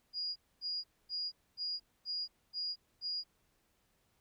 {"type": "tone bursts", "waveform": "sine", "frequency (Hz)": 4865, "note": "D#8", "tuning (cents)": -40, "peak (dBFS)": -35, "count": 7, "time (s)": [0.13, 3.24], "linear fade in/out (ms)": 50, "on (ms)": 230, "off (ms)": 250, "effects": ["pink hiss -75 dBFS RMS until 4.2 s"]}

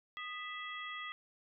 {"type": "harmonic tone with a mistuned harmonic", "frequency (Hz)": 659.3, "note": "E5", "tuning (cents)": 0, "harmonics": [2, 3, 4, 5], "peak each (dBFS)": [-45, -44, -52, -48], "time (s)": [0.17, 1.12], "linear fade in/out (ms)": 0, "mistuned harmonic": 2, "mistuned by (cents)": -110, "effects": []}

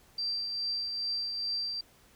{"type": "tone with tremolo", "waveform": "sine", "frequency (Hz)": 4699, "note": "D8", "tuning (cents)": 0, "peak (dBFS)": -29, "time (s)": [0.18, 1.81], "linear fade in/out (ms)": 5, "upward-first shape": "triangle", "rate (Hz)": 2.4, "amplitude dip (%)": 40, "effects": ["pink hiss -61 dBFS RMS until 2.15 s"]}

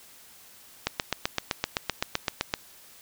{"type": "click train", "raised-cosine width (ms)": 0.2, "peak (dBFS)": -7, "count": 14, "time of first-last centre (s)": [0.87, 2.539], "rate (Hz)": 7.79, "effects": ["white hiss -52 dBFS RMS until 3.01 s"]}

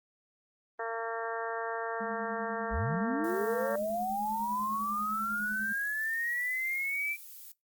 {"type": "harmonic tone", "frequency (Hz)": 228, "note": "A#3", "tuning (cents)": -38, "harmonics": [2, 3, 4, 5, 6, 7, 8], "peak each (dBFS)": [-37, -39, -40, -41, -42, -42, -43], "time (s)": [0.79, 3.76], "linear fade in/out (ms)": 5}
{"type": "tone with tremolo", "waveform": "sine", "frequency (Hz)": 212, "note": "G#3", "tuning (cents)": 36, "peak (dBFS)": -37, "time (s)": [2, 5.73], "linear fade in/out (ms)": 10, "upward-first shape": "sine", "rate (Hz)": 10, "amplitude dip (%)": 60}
{"type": "linear sweep", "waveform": "sine", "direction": "up", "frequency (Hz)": [40.61, 2349], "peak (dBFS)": -30, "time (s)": [2.7, 7.17], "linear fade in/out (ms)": 50}
{"type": "noise", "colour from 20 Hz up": "violet", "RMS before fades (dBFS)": -48, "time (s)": [3.24, 7.52], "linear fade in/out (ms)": 2}
{"effects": ["noise-tail reverb RT60 0.2 s tail -24 dB re dry", "Opus 24 kbps"]}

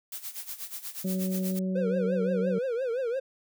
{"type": "noise with tremolo", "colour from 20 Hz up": "blue", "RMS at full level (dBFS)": -36, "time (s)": [0.12, 1.59], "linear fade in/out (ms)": 2, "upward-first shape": "sine", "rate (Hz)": 8.3, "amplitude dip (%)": 80}
{"type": "harmonic tone", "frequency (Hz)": 187.1, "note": "F#3", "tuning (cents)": 20, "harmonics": [1, 2, 3], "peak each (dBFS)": [-27, -38, -39], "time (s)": [1.04, 2.59], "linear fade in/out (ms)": 10}
{"type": "tone with vibrato", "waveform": "triangle", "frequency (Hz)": 493.9, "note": "B4", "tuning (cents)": 0, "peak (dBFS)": -25, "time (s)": [1.75, 3.2], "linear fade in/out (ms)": 10, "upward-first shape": "triangle", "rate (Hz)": 5.8, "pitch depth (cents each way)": 180}
{"effects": []}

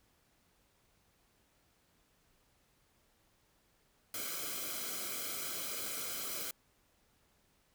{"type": "noise with comb filter", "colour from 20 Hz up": "white", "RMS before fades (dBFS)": -40, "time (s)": [4.14, 6.51], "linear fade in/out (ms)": 2, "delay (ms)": 1.1, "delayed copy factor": -0.75, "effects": ["pink hiss -72 dBFS RMS until 7.74 s"]}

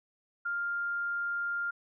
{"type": "tone", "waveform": "sine", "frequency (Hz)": 1400, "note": "F6", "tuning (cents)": 4, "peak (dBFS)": -30, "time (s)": [0.45, 1.71], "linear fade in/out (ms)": 10, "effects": []}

